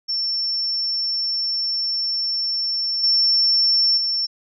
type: tone with level steps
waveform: sine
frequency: 5410 Hz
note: E8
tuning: 44 cents sharp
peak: -20 / -14 / -19 dBFS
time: 0.08-4.27 s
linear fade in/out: 20 ms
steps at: 3.03 / 3.97 s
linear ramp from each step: 10 ms
effects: none